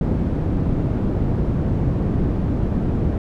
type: low-pass noise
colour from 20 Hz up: white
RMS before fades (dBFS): -20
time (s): 0.01-3.18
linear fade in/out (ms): 2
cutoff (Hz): 200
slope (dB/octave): 12
effects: none